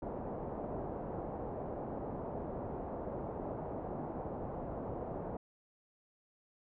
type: low-pass noise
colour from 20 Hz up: white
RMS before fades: -41 dBFS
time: 0.02-5.37 s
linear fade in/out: 5 ms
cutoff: 750 Hz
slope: 24 dB/octave
effects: none